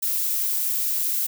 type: noise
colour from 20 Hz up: violet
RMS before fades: -24 dBFS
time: 0.02-1.27 s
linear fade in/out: 10 ms
effects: none